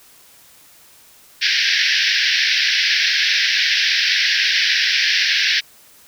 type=band-pass noise; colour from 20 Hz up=pink; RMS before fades=-17 dBFS; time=1.41-5.61 s; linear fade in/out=20 ms; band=1600 to 5600 Hz; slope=96 dB/octave; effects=white hiss -48 dBFS RMS until 6.07 s